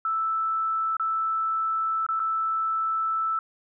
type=tone with dropouts; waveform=sine; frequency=1318.5 Hz; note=E6; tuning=in tune; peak=-23 dBFS; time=0.05-3.39 s; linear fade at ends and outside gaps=2 ms; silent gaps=0.968-0.997 / 2.065-2.088 / 2.195-2.2 s; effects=none